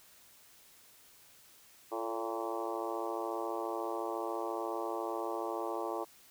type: harmonic tone with a mistuned harmonic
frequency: 114.2 Hz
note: A#2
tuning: 35 cents flat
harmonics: 3 / 4 / 5 / 6 / 7 / 8 / 9 / 10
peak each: -40 / -41 / -42 / -43 / -43 / -44 / -45 / -45 dBFS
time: 1.91-6.05 s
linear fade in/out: 20 ms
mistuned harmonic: 4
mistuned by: -46 cents
effects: white hiss -60 dBFS RMS until 6.3 s